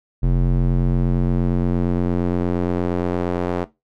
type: tone with band-pass filter sweep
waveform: square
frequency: 44.3 Hz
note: F1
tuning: 25 cents sharp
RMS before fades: -19 dBFS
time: 0.22-3.65 s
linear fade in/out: 20 ms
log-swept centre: 110 to 540 Hz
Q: 0.91
effects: noise-tail reverb RT60 0.2 s tail -17 dB re dry